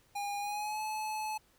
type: tone with pitch glide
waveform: square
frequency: 813 to 861.3 Hz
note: G#5 to A5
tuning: -37 to -37 cents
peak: -35 dBFS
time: 0.15-1.38 s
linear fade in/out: 10 ms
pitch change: +100 cents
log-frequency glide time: 0.39-0.81 s
effects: pink hiss -67 dBFS RMS until 1.58 s